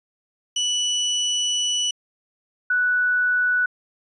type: tone pair in turn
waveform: 30% pulse / sine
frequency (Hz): 2960 / 1480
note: F#7 / F#6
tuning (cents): 0 / 0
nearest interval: octave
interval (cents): 1200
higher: first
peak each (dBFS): -17 / -17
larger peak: neither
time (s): 0.56-1.91 / 2.7-3.66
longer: first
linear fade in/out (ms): 5
effects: resampled to 24000 Hz